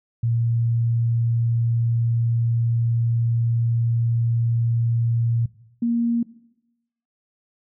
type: tone pair in turn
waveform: sine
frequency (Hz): 116.54 / 234.6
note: A#2 / A#3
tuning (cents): 0 / +11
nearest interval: octave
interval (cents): 1211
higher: second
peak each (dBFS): -18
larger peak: neither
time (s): 0.23-5.46 / 5.82-6.23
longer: first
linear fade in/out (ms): 5
effects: noise-tail reverb RT60 0.9 s tail -19 dB re dry